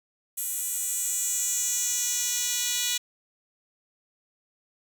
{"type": "tone with high-pass filter sweep", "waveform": "10% pulse", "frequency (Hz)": 488.2, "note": "B4", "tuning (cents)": -20, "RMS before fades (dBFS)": -28, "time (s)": [0.37, 2.98], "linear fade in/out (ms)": 10, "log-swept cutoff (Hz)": [10000, 4300], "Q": 2.4, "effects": []}